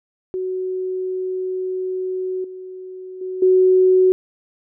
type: tone with level steps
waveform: sine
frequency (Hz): 371.8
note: F#4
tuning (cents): +8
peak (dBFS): -21 / -31 / -24 / -10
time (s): 0.34-4.12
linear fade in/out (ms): 0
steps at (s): 2.44 / 3.21 / 3.42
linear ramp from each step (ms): 5
effects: none